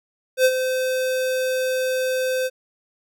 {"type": "tone with ADSR envelope", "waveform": "square", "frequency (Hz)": 515, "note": "C5", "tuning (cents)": -28, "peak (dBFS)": -12, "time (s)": [0.37, 2.5], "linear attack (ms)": 79, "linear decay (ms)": 54, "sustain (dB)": -9, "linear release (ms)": 40, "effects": []}